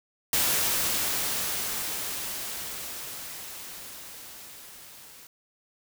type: noise with level ramp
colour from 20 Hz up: white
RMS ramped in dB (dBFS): -24 to -49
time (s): 0.33-5.27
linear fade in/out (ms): 2
effects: none